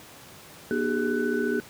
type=tone cluster; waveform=sine; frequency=241.1 / 302.7 / 383.2 / 417.5 / 1494 Hz; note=B3 / D#4 / G4 / G#4 / F#6; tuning=-41 / -48 / -39 / +9 / +16 cents; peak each=-28 / -32 / -29 / -29 / -32 dBFS; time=0.71-1.6 s; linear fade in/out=0 ms; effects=pink hiss -47 dBFS RMS until 1.69 s + high-pass 100 Hz 12 dB/octave